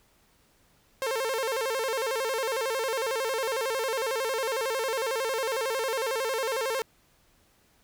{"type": "tone with vibrato", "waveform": "sawtooth", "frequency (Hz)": 489.3, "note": "B4", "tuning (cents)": -16, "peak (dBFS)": -23, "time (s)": [1.02, 6.82], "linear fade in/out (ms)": 0, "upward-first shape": "square", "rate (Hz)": 11, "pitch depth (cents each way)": 150, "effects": ["pink hiss -64 dBFS RMS until 7.83 s"]}